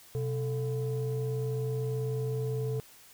sine tone pair together, 127.24 / 440 Hz, C3 / A4, -48 / 0 cents, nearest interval octave + major sixth, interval 2148 cents, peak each -29 / -32 dBFS, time 0.15-2.8 s, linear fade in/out 0 ms, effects tanh soft clip ceiling -25 dBFS + white hiss -55 dBFS RMS until 3.13 s

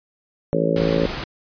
harmonic tone, 55.4 Hz, A1, 13 cents sharp, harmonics 3 / 4 / 5 / 6 / 7 / 8 / 9 / 10, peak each -23 / -29 / -26 / -28 / -28 / -24 / -26 / -23 dBFS, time 0.53-1.06 s, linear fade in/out 0 ms
pink noise, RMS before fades -28 dBFS, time 0.76-1.24 s, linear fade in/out 2 ms
effects resampled to 11025 Hz

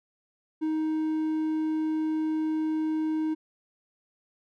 triangle tone, 313.3 Hz, D#4, 12 cents sharp, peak -23 dBFS, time 0.61-3.35 s, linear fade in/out 20 ms, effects none

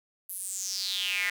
square tone with high-pass filter sweep, 94.9 Hz, F#2, 44 cents sharp, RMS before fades -32 dBFS, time 0.29-1.3 s, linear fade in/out 5 ms, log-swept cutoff 12000 to 1900 Hz, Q 6.1, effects none

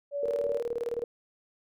sine tone, 570 Hz, C#5, 48 cents sharp, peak -29 dBFS, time 0.11-0.62 s, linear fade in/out 50 ms
sine tone with tremolo, 473 Hz, A#4, 25 cents sharp, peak -27 dBFS, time 0.23-1.04 s, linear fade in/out 2 ms, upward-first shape square, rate 19 Hz, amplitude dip 80%
effects none

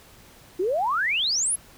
sine exponential sweep, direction up, 340.6 to 11390 Hz, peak -21 dBFS, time 0.59-1.56 s, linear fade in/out 10 ms, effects pink hiss -51 dBFS RMS until 1.77 s

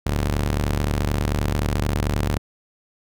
sawtooth ring-modulated tone, 73.42 Hz, D2, in tune, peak -13 dBFS, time 0.06-2.38 s, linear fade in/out 5 ms, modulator 22 Hz, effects none

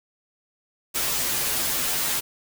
white noise with comb filter, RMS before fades -25 dBFS, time 0.94-2.21 s, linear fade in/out 20 ms, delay 9.9 ms, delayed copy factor -1, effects none

